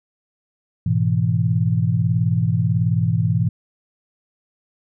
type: chord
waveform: sine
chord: E major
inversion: first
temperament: equal with one note detuned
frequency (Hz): 105.09 / 123.47 / 164.81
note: G#2 / B2 / E3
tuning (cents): +21 / 0 / 0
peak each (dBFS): -20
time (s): 0.86-3.49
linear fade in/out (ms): 5
effects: none